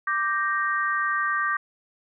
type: chord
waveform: sine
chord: G minor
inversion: second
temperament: equal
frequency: 1174.7 / 1568 / 1864.7 Hz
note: D6 / G6 / Bb6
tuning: 0 / 0 / 0 cents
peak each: -25 / -27 / -28 dBFS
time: 0.07-1.57 s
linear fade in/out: 5 ms
effects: none